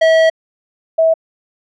square / sine tone pair in turn, 646 / 648.6 Hz, E5 / E5, -35 / -28 cents, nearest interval unison, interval 7 cents, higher second, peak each -8 dBFS, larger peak neither, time 0.01-0.3 / 0.98-1.14 s, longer first, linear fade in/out 10 ms, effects low-pass 3000 Hz 12 dB/octave

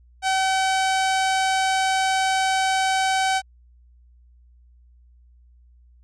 sawtooth tone, 763 Hz, G5, 47 cents flat, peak -15 dBFS, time 0.22-3.42 s, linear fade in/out 50 ms, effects added 60 Hz sine -50 dBFS peak until 6.03 s + resampled to 22050 Hz

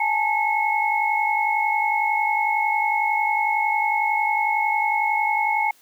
sine tone cluster, 836 / 887 / 2183 Hz, G#5 / A5 / C#7, +11 / +14 / -27 cents, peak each -23 dBFS, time 0-5.71 s, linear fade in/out 5 ms, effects white hiss -56 dBFS RMS until 5.81 s + high-pass 150 Hz 12 dB/octave

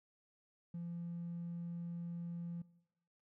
triangle tone, 171.2 Hz, F3, 34 cents flat, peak -38 dBFS, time 0.74-2.62 s, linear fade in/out 5 ms, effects noise-tail reverb RT60 0.9 s tail -23 dB re dry + tanh soft clip ceiling -37 dBFS

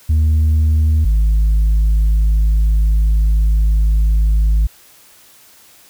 sine tone pair in turn, 77.8 / 52.87 Hz, D#2 / G#1, 0 / +32 cents, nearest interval perfect fifth, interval 668 cents, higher first, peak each -7 dBFS, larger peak neither, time 0.09-1.05 / 1.05-4.67 s, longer second, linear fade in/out 10 ms, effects tanh soft clip ceiling -9 dBFS + white hiss -46 dBFS RMS until 5.89 s

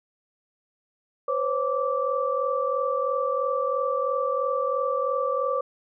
sine tone cluster, 506 / 549 / 1166 Hz, B4 / C#5 / D6, +42 / -17 / -13 cents, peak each -27 dBFS, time 1.28-5.61 s, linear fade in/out 5 ms, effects none

